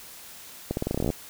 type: accelerating click train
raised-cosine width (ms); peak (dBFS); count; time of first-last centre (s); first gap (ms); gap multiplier
2; -13; 14; 0.71-1.102; 61; 0.87
effects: white hiss -45 dBFS RMS until 1.29 s